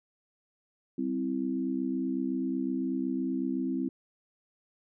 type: chord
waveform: sine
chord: C major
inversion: second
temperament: equal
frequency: 196 / 261.6 / 329.6 Hz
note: G3 / C4 / E4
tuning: 0 / 0 / 0 cents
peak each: -36 / -30 / -34 dBFS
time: 0.98-3.89 s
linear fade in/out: 5 ms
effects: none